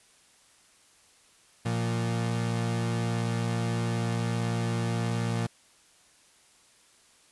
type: tone pair together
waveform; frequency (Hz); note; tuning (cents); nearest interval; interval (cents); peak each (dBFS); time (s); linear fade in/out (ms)
35% pulse; 116.05 / 174.61; A#2 / F3; -7 / 0; perfect fifth; 707; -26 / -31; 1.65-5.47; 10
effects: white hiss -60 dBFS RMS until 7.31 s + resampled to 24000 Hz